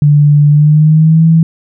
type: tone with pitch glide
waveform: sine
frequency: 146.83 to 162.92 Hz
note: D3 to E3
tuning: 0 to -20 cents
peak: -3 dBFS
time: 0.02-1.43 s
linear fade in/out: 2 ms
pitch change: +180 cents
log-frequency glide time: 0.49-1.25 s
effects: none